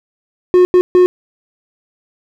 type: tone bursts at uneven times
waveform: triangle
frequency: 361.9 Hz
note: F#4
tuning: 38 cents flat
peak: -3 dBFS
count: 3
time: 0.54-0.65 / 0.74-0.81 / 0.95-1.06 s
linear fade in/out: 0 ms
effects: none

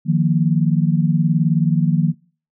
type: chord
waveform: sine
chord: Eb suspended second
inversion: none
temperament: equal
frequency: 155.56 / 174.61 / 233.1 Hz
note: Eb3 / F3 / Bb3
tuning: 0 / 0 / 0 cents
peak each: -16 / -17 / -22 dBFS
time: 0.05-2.14 s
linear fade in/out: 50 ms
effects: noise-tail reverb RT60 0.4 s tail -23 dB re dry

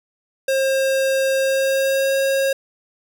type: tone with pitch glide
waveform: square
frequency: 535 to 542.5 Hz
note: C5 to C#5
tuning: +38 to -37 cents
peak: -17 dBFS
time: 0.48-2.53 s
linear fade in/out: 5 ms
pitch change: +25 cents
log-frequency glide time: 1.37-2.17 s
effects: none

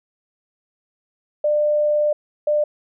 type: tone pair in turn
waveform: sine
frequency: 597 / 597 Hz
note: D5 / D5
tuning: +28 / +28 cents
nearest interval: unison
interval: 0 cents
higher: neither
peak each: -15 dBFS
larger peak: neither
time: 1.44-2.13 / 2.47-2.64 s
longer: first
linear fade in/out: 5 ms
effects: none

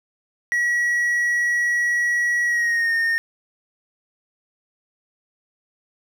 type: tone with pitch glide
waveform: triangle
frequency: 1922 to 1835.2 Hz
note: B6 to A#6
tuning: -48 to -28 cents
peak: -16 dBFS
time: 0.52-3.18 s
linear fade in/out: 0 ms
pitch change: -80 cents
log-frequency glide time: 2.45-2.93 s
effects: none

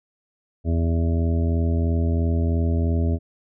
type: harmonic tone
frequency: 83 Hz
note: E2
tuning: 12 cents sharp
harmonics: 1 / 2 / 3 / 4 / 5 / 7 / 8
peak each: -19 / -29 / -27 / -34 / -33 / -37 / -37 dBFS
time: 0.64-3.19 s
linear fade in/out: 50 ms
effects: none

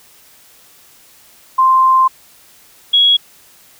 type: tone pair in turn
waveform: sine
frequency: 1046 / 3327 Hz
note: C6 / G#7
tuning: -1 / +2 cents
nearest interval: octave + minor sixth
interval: 2003 cents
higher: second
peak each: -7 dBFS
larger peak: neither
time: 1.58-2.08 / 2.93-3.17 s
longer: first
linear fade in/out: 10 ms
effects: white hiss -46 dBFS RMS until 3.79 s

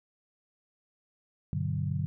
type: chord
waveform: sine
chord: G major seventh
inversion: none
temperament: equal with one note detuned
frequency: 98 / 123.47 / 146.83 / 185.53 Hz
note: G2 / B2 / D3 / F#3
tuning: 0 / 0 / 0 / +5 cents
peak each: -33 / -37 / -31 / -37 dBFS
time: 1.53-2.06 s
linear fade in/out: 0 ms
effects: none

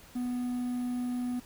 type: tone with quantisation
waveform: triangle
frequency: 246.9 Hz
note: B3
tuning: in tune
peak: -28 dBFS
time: 0.15-1.4 s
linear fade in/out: 10 ms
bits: 9
effects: pink hiss -54 dBFS RMS until 1.45 s

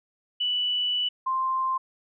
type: tone pair in turn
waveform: sine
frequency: 2964 / 1047.9 Hz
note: F#7 / C6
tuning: +2 / +2 cents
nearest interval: octave + tritone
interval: 1800 cents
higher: first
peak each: -23 dBFS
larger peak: neither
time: 0.4-1.09 / 1.26-1.78 s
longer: first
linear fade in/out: 10 ms
effects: none

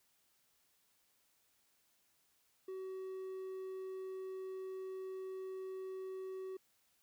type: tone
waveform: triangle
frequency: 378 Hz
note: F#4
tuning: 37 cents sharp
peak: -40 dBFS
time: 2.68-6.57 s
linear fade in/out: 5 ms
effects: white hiss -75 dBFS RMS until 7.02 s

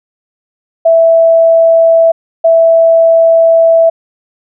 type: tone pair in turn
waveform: sine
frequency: 659.3 / 659.3 Hz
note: E5 / E5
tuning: 0 / 0 cents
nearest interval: unison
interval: 0 cents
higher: neither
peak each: -3 dBFS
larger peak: neither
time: 0.85-2.12 / 2.44-3.9 s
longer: second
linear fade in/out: 10 ms
effects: none

